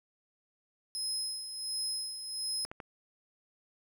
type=tone with tremolo; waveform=30% pulse; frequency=5120 Hz; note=D#8; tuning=49 cents sharp; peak=-28 dBFS; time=0.95-2.65 s; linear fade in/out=0 ms; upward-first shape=sine; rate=1.4 Hz; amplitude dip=60%
type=clicks; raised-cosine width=0.5 ms; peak=-27 dBFS; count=3; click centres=2.65 / 2.715 / 2.802 s
effects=11-bit